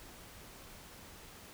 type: silence
effects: pink hiss -53 dBFS RMS until 1.53 s